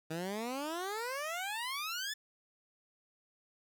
15% pulse exponential sweep, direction up, 155.56 to 1769 Hz, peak -30 dBFS, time 0.1-2.14 s, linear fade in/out 10 ms, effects none

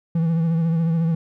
triangle tone with vibrato, 164.81 Hz, E3, in tune, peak -15 dBFS, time 0.15-1.15 s, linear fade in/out 5 ms, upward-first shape triangle, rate 14 Hz, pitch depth 52 cents each way, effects none

